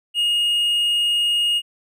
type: tone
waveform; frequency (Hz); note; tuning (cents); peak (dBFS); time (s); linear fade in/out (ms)
triangle; 2860; F7; +41; -15; 0.14-1.62; 50
effects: none